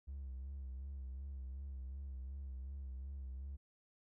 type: tone with vibrato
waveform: triangle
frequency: 66.8 Hz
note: C2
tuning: 36 cents sharp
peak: -40 dBFS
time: 0.07-3.57 s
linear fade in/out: 20 ms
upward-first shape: sine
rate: 2.7 Hz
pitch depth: 70 cents each way
effects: tanh soft clip ceiling -39 dBFS